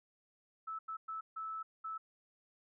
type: tone bursts at uneven times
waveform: sine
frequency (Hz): 1309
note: E6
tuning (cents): -13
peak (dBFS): -39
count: 5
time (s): 0.67-0.79 / 0.88-0.97 / 1.08-1.21 / 1.36-1.63 / 1.84-1.98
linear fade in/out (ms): 10
effects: none